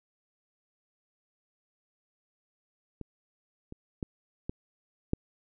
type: clicks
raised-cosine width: 3 ms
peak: -26 / -29 / -20 / -20 / -13 dBFS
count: 5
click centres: 3.013 / 3.724 / 4.028 / 4.495 / 5.134 s
effects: none